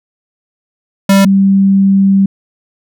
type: tone pair in turn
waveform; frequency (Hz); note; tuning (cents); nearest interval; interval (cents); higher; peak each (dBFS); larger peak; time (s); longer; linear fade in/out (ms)
square / sine; 196 / 195.19; G3 / G3; 0 / -7; unison; 7; first; -5; neither; 1.09-1.25 / 1.25-2.26; second; 5
effects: none